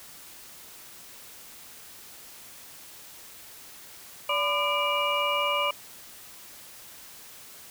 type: tone cluster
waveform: sine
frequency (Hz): 578 / 1006 / 1201 / 2345 / 2873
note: D5 / B5 / D6 / D7 / F7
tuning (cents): -28 / +32 / +38 / -3 / +48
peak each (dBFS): -30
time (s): 4.29-5.71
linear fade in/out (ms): 5
effects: white hiss -47 dBFS RMS until 7.7 s